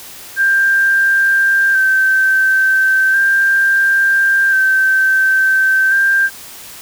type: tone with vibrato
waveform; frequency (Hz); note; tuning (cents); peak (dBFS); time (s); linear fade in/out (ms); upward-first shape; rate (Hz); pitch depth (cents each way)
sine; 1568; G6; 0; -9; 0.36-6.3; 50; square; 0.36; 20
effects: white hiss -34 dBFS RMS until 6.81 s